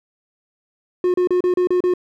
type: tone bursts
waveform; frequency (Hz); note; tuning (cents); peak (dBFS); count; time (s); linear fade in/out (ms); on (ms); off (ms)
triangle; 360.7; F#4; -44; -12; 7; 1.04-1.938; 2; 100; 33
effects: none